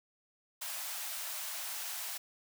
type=high-pass noise; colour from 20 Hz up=white; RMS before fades=-40 dBFS; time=0.61-2.18 s; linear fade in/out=10 ms; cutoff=590 Hz; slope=96 dB/octave; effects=none